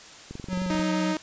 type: click train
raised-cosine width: 3 ms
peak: -24 dBFS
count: 12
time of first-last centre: 0.31-0.795 s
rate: 22.7 Hz
type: tone with vibrato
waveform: square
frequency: 183.9 Hz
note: F#3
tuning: 10 cents flat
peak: -27 dBFS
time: 0.48-1.16 s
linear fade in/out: 50 ms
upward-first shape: square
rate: 8.6 Hz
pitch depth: 18 cents each way
type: tone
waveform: sawtooth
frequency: 311.1 Hz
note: D#4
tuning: in tune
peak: -22 dBFS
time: 0.7-1.17 s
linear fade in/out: 2 ms
effects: white hiss -46 dBFS RMS until 1.22 s + resampled to 16000 Hz